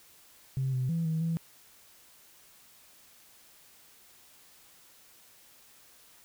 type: tone with pitch steps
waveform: sine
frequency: 132.9 / 128.5 / 165.8 / 160 / 165 Hz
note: C3 / C3 / E3 / D#3 / E3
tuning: +27 / -31 / +10 / +49 / +2 cents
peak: -26 dBFS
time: 0.57-1.37 s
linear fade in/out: 0 ms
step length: 160 ms
effects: tanh soft clip ceiling -23 dBFS + white hiss -58 dBFS RMS until 6.24 s